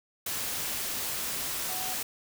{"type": "tone in noise", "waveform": "sine", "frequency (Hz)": 746, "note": "F#5", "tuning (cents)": 14, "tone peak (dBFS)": -39, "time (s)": [1.69, 1.94], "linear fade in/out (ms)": 5, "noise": "white", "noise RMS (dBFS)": -33, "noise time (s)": [0.26, 2.03], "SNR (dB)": -9, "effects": []}